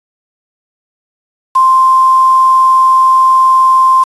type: tone with quantisation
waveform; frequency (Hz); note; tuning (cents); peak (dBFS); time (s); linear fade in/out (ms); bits
sine; 1046.5; C6; 0; -4; 1.55-4.04; 10; 4
effects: resampled to 24000 Hz